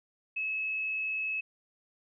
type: tone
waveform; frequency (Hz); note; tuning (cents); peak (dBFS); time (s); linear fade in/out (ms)
sine; 2585; E7; -34; -30; 0.36-1.41; 10
effects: none